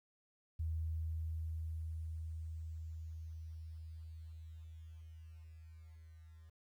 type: tone with level ramp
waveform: sine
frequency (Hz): 80.3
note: E2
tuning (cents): -45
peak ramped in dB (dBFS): -35 to -55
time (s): 0.59-6.5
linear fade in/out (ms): 10
effects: 12-bit